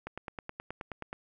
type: click train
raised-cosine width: 0.5 ms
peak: -23 dBFS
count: 11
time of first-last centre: 0.07-1.129 s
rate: 9.44 Hz
effects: none